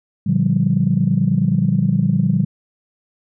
sine chord, G minor seventh, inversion first, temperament just, 117.6 / 147 / 176.4 / 196 Hz, Bb2 / D3 / F3 / G3, +16 / +2 / +18 / 0 cents, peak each -21 / -18 / -18 / -18 dBFS, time 0.26-2.45 s, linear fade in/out 10 ms, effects tanh soft clip ceiling -3 dBFS

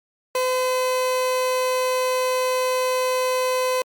30% pulse tone, 510 Hz, C5, 44 cents flat, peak -17 dBFS, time 0.35-3.82 s, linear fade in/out 2 ms, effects Opus 48 kbps

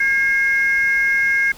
sine tone pair together, 1623.1 / 2149 Hz, G#6 / C7, -40 / +46 cents, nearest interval perfect fourth, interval 486 cents, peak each -16 dBFS, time 0-1.52 s, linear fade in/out 5 ms, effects tanh soft clip ceiling -8 dBFS + pink hiss -42 dBFS RMS until 1.57 s

